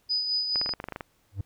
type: tone with tremolo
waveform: sine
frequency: 4978 Hz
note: D#8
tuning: in tune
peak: -23 dBFS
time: 0.09-0.74 s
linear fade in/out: 20 ms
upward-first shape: sine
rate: 4.7 Hz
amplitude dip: 45%
type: clicks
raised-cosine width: 0.5 ms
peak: -19 dBFS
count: 11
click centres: 0.558 / 0.614 / 0.661 / 0.692 / 0.737 / 0.801 / 0.841 / 0.886 / 0.923 / 0.961 / 1.008 s
type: tone with exponential growth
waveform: triangle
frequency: 98 Hz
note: G2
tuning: in tune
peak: -22 dBFS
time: 1.31-1.41 s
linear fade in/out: 5 ms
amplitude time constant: 21 ms
effects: pink hiss -67 dBFS RMS until 1.45 s